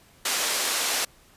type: band-pass noise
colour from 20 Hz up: white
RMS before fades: -26 dBFS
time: 0.25-1.05 s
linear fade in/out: 5 ms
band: 370 to 8400 Hz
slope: 12 dB/octave
effects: pink hiss -56 dBFS RMS until 1.36 s + resampled to 32000 Hz